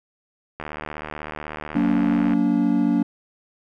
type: click train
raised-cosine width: 0.5 ms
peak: -16 dBFS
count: 133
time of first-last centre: 0.6-2.335 s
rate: 76.1 Hz
type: chord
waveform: triangle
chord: Gb augmented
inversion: none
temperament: equal with one note detuned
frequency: 185 / 233.1 / 287.5 Hz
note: Gb3 / Bb3 / D4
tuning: 0 / 0 / -37 cents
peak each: -22 / -19 / -18 dBFS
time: 1.75-3.03 s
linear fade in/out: 5 ms
effects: none